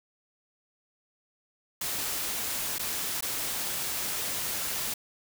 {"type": "noise with dropouts", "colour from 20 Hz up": "white", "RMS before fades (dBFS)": -32, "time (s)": [1.81, 4.94], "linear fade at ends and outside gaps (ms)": 5, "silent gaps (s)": [[2.784, 2.793], [3.209, 3.224]], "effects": []}